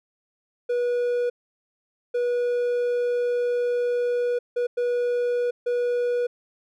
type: tone bursts at uneven times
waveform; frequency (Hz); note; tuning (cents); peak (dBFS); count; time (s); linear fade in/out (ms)
triangle; 485.7; B4; -29; -19; 5; 0.69-1.3 / 2.14-4.39 / 4.56-4.67 / 4.77-5.51 / 5.66-6.27; 10
effects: none